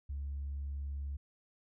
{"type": "tone", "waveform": "sine", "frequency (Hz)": 70.3, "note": "C#2", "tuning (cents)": 25, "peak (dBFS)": -35, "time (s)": [0.09, 1.17], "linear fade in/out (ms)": 10, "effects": ["tanh soft clip ceiling -33 dBFS"]}